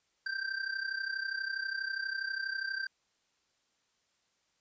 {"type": "tone with amplitude modulation", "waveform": "square", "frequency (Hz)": 1568, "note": "G6", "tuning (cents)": 0, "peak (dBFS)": -31, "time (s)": [0.26, 2.87], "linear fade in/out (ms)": 5, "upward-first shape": "sine", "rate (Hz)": 32.3, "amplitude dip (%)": 75, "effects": ["white hiss -75 dBFS RMS until 4.6 s", "resampled to 16000 Hz"]}